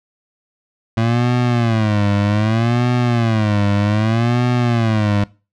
25% pulse tone with vibrato, 111.8 Hz, A2, 28 cents sharp, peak -10 dBFS, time 0.97-5.24 s, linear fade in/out 5 ms, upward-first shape sine, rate 0.64 Hz, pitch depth 170 cents each way, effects noise-tail reverb RT60 0.3 s tail -21 dB re dry + low-pass 4000 Hz 12 dB/octave

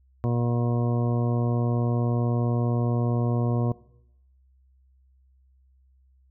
harmonic tone, 119.7 Hz, A#2, 46 cents sharp, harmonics 1 / 2 / 3 / 4 / 5 / 6 / 8 / 9, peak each -23 / -29 / -33 / -35 / -37 / -39 / -41 / -42 dBFS, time 0.24-3.72 s, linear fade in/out 0 ms, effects noise-tail reverb RT60 0.8 s tail -20 dB re dry + added 65 Hz sine -57 dBFS peak until 6.3 s

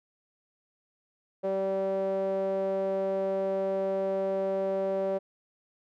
sawtooth tone with band-pass filter, 193.1 Hz, G3, 26 cents flat, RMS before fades -29 dBFS, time 1.43-5.19 s, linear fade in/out 20 ms, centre 520 Hz, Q 9.8, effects none

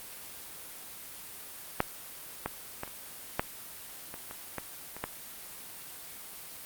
clicks, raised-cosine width 0.5 ms, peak -9 / -15 / -19 / -30 / -11 / -25 / -27 / -18 / -26 / -16 dBFS, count 10, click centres 1.804 / 2.46 / 2.834 / 2.877 / 3.395 / 4.141 / 4.311 / 4.583 / 4.966 / 5.04 s, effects white hiss -45 dBFS RMS until 6.65 s + Opus 32 kbps

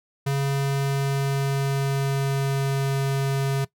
square tone with pitch glide, 138.59 to 136.92 Hz, C#3 to C#3, 0 to -21 cents, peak -22 dBFS, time 0.26-3.65 s, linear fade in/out 10 ms, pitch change -21 cents, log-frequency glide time 0.36-3.04 s, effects noise-tail reverb RT60 0.1 s tail -19 dB re dry

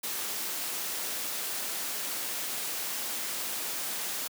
white noise, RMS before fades -34 dBFS, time 0.03-4.28 s, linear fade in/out 10 ms, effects high-pass 200 Hz 12 dB/octave

